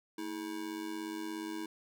square tone with amplitude modulation, 321.4 Hz, E4, 44 cents flat, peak -35 dBFS, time 0.18-1.66 s, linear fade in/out 5 ms, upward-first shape sine, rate 97 Hz, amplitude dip 75%, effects none

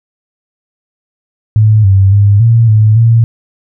sine tone with pitch steps, 108 / 96.9 / 101.5 / 115.3 / 108 / 115 Hz, A2 / G2 / G#2 / A#2 / A2 / A#2, -32 / -20 / -39 / -19 / -32 / -23 cents, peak -3 dBFS, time 1.56-3.24 s, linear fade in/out 0 ms, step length 280 ms, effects none

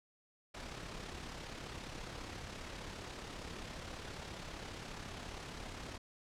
pink noise with amplitude modulation, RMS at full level -44 dBFS, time 0.54-5.98 s, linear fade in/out 10 ms, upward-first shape sine, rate 34.8 Hz, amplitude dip 45%, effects low-pass 6000 Hz 12 dB/octave

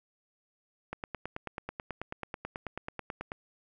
click train, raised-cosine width 0.5 ms, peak -21 dBFS, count 23, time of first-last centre 0.93-3.319 s, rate 9.21 Hz, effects none

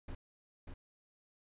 brown noise with echo, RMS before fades -43 dBFS, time 0.08-0.15 s, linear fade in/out 5 ms, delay 590 ms, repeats 1, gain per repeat -4 dB, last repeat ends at 0.74 s, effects resampled to 8000 Hz

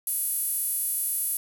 sawtooth tone with high-pass filter, 493.9 Hz, B4, in tune, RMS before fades -28 dBFS, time 0.07-1.37 s, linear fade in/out 2 ms, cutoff 11000 Hz, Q 6.4, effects none

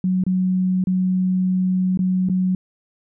sine tone with dropouts, 185 Hz, F#3, in tune, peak -16 dBFS, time 0.04-2.55 s, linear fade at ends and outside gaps 2 ms, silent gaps 0.238-0.265 / 0.84-0.871 / 1.974-1.991 / 2.288-2.297 s, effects none

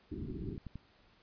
white low-pass noise, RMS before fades -41 dBFS, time 0.11-0.57 s, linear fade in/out 10 ms, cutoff 390 Hz, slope 96 dB/octave
click train, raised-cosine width 5 ms, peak -31 dBFS, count 6, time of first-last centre 0.31-0.756 s, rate 11.2 Hz
effects pink hiss -66 dBFS RMS until 1.22 s + resampled to 11025 Hz

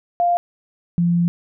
sine tone pair in turn, 698.5 / 172.42 Hz, F5 / F3, 0 / -22 cents, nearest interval 2 octaves, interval 2422 cents, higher first, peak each -14 dBFS, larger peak neither, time 0.2-0.37 / 0.98-1.28 s, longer second, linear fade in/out 0 ms, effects none

